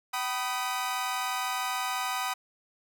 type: chord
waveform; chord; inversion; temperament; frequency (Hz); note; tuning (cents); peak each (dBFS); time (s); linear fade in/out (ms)
sawtooth; G augmented; none; equal with one note detuned; 763.9 / 987.8 / 1244.5; G5 / B5 / D#6; -45 / 0 / 0; -30; 0.13-2.34; 10
effects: none